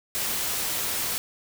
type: noise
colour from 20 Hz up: white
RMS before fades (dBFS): -28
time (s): 0.15-1.18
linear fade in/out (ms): 0
effects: none